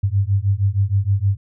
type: beating tone pair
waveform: sine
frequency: 96 / 102.4 Hz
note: G2 / G#2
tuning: -36 / -24 cents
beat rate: 6.4 Hz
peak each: -18 dBFS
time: 0.03-1.37 s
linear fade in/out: 10 ms
effects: none